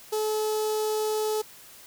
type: tone with notch filter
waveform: sawtooth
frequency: 430.2 Hz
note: A4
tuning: 39 cents flat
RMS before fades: -27 dBFS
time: 0.12-1.42 s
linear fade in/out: 10 ms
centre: 2000 Hz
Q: 0.53
effects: white hiss -49 dBFS RMS until 1.86 s